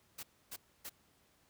white noise bursts, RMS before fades -45 dBFS, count 3, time 0.18-0.896 s, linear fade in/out 10 ms, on 52 ms, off 280 ms, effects pink hiss -70 dBFS RMS until 1.49 s + high-pass 60 Hz 12 dB/octave

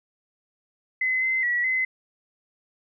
sine tone with pitch steps, 2036 / 2060 / 1934 / 2043 Hz, C7 / C7 / B6 / C7, -48 / -28 / -37 / -42 cents, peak -21 dBFS, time 1.01-1.85 s, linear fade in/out 5 ms, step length 210 ms, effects none

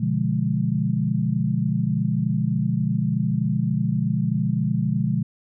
sine chord, B diminished seventh, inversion none, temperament equal, 123.47 / 146.83 / 174.61 / 207.7 Hz, B2 / D3 / F3 / Ab3, 0 / 0 / 0 / 0 cents, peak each -25 dBFS, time 0-5.23 s, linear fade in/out 10 ms, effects none

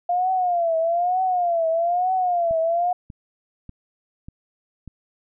sine tone with vibrato, 698.5 Hz, F5, in tune, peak -18 dBFS, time 0.09-2.93 s, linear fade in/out 5 ms, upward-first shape triangle, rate 1.1 Hz, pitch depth 140 cents each way
click train, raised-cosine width 5 ms, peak -25 dBFS, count 5, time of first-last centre 2.51-4.877 s, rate 1.69 Hz
effects none

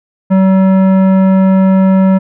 sine tone with tanh clipping, 190.3 Hz, F#3, 49 cents sharp, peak -7 dBFS, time 0.3-2.19 s, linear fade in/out 20 ms, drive 14 dB, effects none

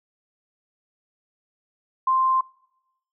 sine tone, 1046.5 Hz, C6, in tune, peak -17 dBFS, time 2.07-2.41 s, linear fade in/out 5 ms, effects noise-tail reverb RT60 0.9 s tail -25 dB re dry

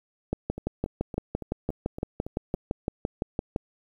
two click trains, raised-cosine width 2 ms, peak -22 / -13 dBFS, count 8 / 20, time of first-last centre 0.58-2.546 / 0.33-3.561 s, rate 3.56 / 5.88 Hz, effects 9-bit

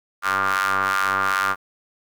sawtooth ring-modulated tone, 96.2 Hz, G2, 32 cents flat, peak -12 dBFS, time 0.22-1.56 s, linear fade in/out 50 ms, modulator 1300 Hz, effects 9-bit

